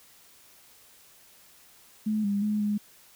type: tone with pitch steps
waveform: sine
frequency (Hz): 214.5 / 201.6 / 210.8 / 207.7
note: A3 / G3 / G#3 / G#3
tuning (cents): -44 / +49 / +26 / 0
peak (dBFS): -24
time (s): 2.06-2.78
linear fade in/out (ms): 10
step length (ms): 180
effects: white hiss -56 dBFS RMS until 3.15 s